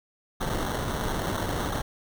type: noise with sample-and-hold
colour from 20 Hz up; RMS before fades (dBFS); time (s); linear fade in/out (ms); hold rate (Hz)
pink; -29; 0.4-1.82; 10; 2450
effects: none